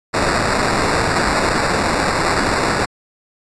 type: noise with sample-and-hold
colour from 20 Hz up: white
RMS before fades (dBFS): -17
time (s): 0.13-2.86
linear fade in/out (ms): 20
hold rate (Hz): 3150
effects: resampled to 22050 Hz